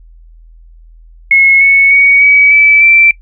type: tone with pitch steps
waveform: sine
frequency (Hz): 2177 / 2209 / 2241 / 2273 / 2306 / 2340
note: C#7 / C#7 / C#7 / C#7 / D7 / D7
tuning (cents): -32 / -7 / +18 / +43 / -32 / -7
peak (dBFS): -3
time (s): 1.31-3.11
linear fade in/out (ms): 2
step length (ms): 300
effects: noise-tail reverb RT60 0.1 s tail -22 dB re dry + added 41 Hz sine -35 dBFS peak until 3.21 s